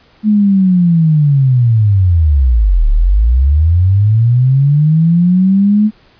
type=linear two-way sweep; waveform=sine; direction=down then up; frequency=216.1 to 34.65 to 216.1 Hz; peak=-6 dBFS; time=0.23-5.91 s; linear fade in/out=50 ms; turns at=2.89 s; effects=pink hiss -48 dBFS RMS until 6.19 s + resampled to 11025 Hz